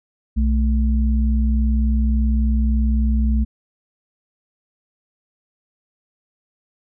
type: tone pair together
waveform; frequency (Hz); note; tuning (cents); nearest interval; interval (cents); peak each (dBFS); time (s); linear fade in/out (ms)
sine; 61.74 / 220; B1 / A3; 0 / 0; octave + minor seventh; 2200; -15 / -22; 0.36-3.45; 20
effects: none